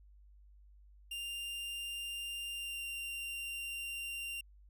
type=tone with pitch glide; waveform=45% pulse; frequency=2794 to 2776 Hz; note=F7 to F7; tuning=0 to -11 cents; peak=-39 dBFS; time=1.11-4.41 s; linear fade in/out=5 ms; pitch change=-11 cents; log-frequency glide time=2.53-2.84 s; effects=added 50 Hz sine -57 dBFS peak until 4.69 s